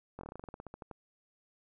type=slowing click train; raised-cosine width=1 ms; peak=-30 dBFS; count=16; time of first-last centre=0.19-0.913 s; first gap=21 ms; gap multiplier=1.11; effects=none